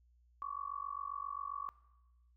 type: tone with amplitude modulation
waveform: sine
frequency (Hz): 1130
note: C#6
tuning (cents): +33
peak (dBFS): -35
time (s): 0.42-1.69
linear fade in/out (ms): 0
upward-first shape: sine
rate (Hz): 47.5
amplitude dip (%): 95
effects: noise-tail reverb RT60 1.0 s tail -17 dB re dry + added 60 Hz sine -65 dBFS peak until 2.36 s